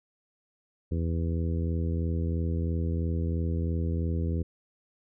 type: harmonic tone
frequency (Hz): 83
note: E2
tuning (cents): +12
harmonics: 1 / 2 / 3 / 4 / 5 / 6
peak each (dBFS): -27 / -33 / -37 / -39 / -41 / -43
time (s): 0.91-4.43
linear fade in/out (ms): 10
effects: none